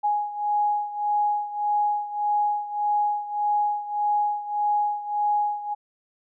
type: beating tone pair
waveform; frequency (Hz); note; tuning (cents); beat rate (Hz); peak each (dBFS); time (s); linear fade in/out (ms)
sine; 830.6 / 832.3; G#5 / G#5; 0 / +4; 1.7; -23 / -27; 0.03-5.75; 20
effects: none